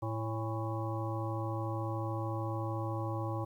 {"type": "harmonic tone with a mistuned harmonic", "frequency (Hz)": 110.8, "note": "A2", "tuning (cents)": 13, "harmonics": [1, 3, 5, 7, 9, 10], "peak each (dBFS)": [-35, -40, -42, -43, -45, -45], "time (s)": [0.02, 3.45], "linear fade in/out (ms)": 10, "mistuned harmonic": 7, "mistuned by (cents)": 83, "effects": ["11-bit"]}